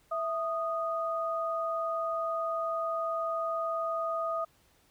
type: tone pair together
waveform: sine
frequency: 659.3 / 1238.9 Hz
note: E5 / D#6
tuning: 0 / -8 cents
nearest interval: major seventh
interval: 1092 cents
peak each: -32 / -32 dBFS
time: 0.11-4.45 s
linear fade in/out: 10 ms
effects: pink hiss -66 dBFS RMS until 4.9 s